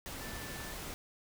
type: tone in noise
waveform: sine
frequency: 1760 Hz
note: A6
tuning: in tune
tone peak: -49 dBFS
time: 0.21-0.73 s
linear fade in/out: 0 ms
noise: pink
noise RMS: -43 dBFS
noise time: 0.06-0.94 s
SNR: -9 dB
effects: none